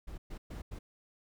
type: noise bursts at uneven times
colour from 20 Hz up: brown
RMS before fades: -42 dBFS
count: 4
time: 0.07-0.18 / 0.3-0.38 / 0.5-0.62 / 0.71-0.79 s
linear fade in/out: 10 ms
effects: none